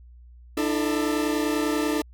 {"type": "chord", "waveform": "40% pulse", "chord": "D suspended second", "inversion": "none", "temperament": "equal with one note detuned", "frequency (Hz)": [299.5, 329.6, 440], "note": ["D4", "E4", "A4"], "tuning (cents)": [34, 0, 0], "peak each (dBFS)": [-24, -28, -28], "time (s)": [0.57, 2.02], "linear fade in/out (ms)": 5, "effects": ["added 60 Hz sine -45 dBFS peak until 2.13 s"]}